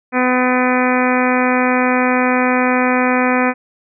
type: harmonic tone with a mistuned harmonic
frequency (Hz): 252.1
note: B3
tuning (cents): +36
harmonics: 1 / 2 / 3 / 4 / 5 / 6 / 7 / 8 / 9 / 10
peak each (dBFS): -16 / -19 / -21 / -22 / -23 / -24 / -24 / -25 / -26 / -26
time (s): 0.12-3.54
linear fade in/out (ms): 50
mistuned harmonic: 10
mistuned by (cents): -46
effects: none